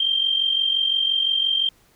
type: tone with amplitude modulation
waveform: sine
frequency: 3165 Hz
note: G7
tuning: 16 cents sharp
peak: -15 dBFS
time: 0-1.69 s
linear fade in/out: 5 ms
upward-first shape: sine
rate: 45.8 Hz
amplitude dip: 65%
effects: pink hiss -58 dBFS RMS until 1.95 s